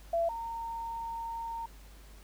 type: tone pair in turn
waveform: sine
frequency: 673 / 918.9 Hz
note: E5 / A#5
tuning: +36 / -25 cents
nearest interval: perfect fourth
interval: 539 cents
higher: second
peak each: -26 / -35 dBFS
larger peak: first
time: 0.13-0.29 / 0.29-1.66 s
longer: second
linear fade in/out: 5 ms
effects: added 50 Hz sine -50 dBFS peak until 2.23 s + pink hiss -58 dBFS RMS until 2.23 s